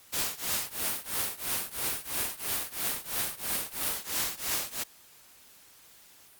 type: noise with tremolo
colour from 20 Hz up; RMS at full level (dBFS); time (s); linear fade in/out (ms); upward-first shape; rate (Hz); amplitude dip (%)
white; -28; 0.12-4.84; 20; triangle; 3; 95
effects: white hiss -56 dBFS RMS until 6.39 s + Opus 48 kbps